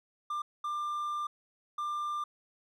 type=tone bursts at uneven times; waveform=triangle; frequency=1192 Hz; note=D6; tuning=25 cents sharp; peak=-30 dBFS; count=3; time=0.3-0.42 / 0.64-1.27 / 1.78-2.24 s; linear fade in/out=5 ms; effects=none